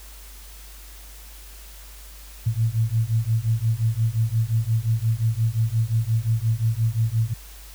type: beating tone pair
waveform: sine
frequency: 110.1 / 115.8 Hz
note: A2 / A#2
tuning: +2 / -11 cents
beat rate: 5.7 Hz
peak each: -22 dBFS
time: 2.46-7.34 s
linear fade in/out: 10 ms
effects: added 50 Hz sine -41 dBFS peak until 7.74 s + white hiss -46 dBFS RMS until 7.74 s